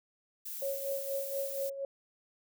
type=noise; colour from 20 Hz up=violet; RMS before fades=-41 dBFS; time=0.45-1.7 s; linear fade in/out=10 ms
type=tone with tremolo; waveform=sine; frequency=550 Hz; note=C#5; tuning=14 cents flat; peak=-31 dBFS; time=0.62-1.85 s; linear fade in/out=2 ms; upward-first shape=sine; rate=4.2 Hz; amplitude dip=65%
effects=none